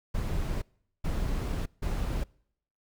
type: noise bursts at uneven times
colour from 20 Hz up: brown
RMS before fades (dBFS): -30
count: 3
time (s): 0.14-0.62 / 1.04-1.66 / 1.82-2.24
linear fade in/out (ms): 10
effects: noise-tail reverb RT60 0.7 s tail -26 dB re dry